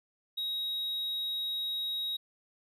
triangle tone, 3800 Hz, A#7, 33 cents sharp, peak -30 dBFS, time 0.37-2.17 s, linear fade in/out 10 ms, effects none

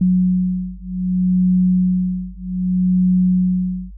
sine beating tone pair, 182.6 / 183.24 Hz, F#3 / F#3, -23 / -17 cents, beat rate 0.64 Hz, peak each -17 dBFS, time 0.01-3.92 s, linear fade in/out 5 ms, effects added 50 Hz sine -33 dBFS peak until 3.97 s

